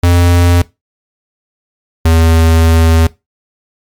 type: tone pair in turn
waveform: square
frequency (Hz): 87.31 / 81.72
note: F2 / E2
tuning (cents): 0 / -14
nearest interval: minor second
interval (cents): 114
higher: first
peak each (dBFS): -6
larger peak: neither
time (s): 0.03-0.62 / 2.05-3.07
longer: second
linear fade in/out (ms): 5
effects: noise-tail reverb RT60 0.2 s tail -19 dB re dry + MP3 96 kbps